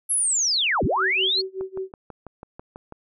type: linear two-way sweep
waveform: sine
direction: down then up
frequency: 11310 to 35.66 to 4456 Hz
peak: -19 dBFS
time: 0.09-1.42 s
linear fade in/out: 20 ms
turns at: 0.84 s
type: tone with tremolo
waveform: sine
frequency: 380.1 Hz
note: F#4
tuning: 47 cents sharp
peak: -25 dBFS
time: 0.81-1.92 s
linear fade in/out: 50 ms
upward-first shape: sine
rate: 5.3 Hz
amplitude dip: 95%
type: click train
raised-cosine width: 1 ms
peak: -24 dBFS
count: 9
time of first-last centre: 1.61-2.924 s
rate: 6.09 Hz
effects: none